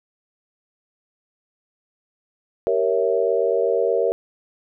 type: chord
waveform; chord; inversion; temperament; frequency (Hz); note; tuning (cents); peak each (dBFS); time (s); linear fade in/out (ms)
sine; G diminished seventh; none; equal with one note detuned; 387.5 / 466.2 / 554.4 / 659.3; G4 / Bb4 / Db5 / Fb5; -20 / 0 / 0 / 0; -24 / -20 / -23 / -25; 2.67-4.12; 0
effects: none